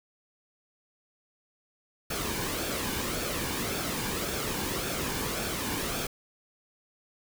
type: noise with flanger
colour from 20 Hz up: pink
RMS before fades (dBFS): -32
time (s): 2.1-6.07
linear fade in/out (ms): 5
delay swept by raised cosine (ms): 1 to 1.56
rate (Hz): 1.8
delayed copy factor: -0.5
effects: none